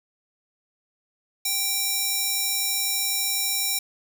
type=tone with high-pass filter; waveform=square; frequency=784 Hz; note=G5; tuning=in tune; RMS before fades=-25 dBFS; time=1.45-3.79 s; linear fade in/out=5 ms; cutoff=5100 Hz; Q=0.6; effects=8-bit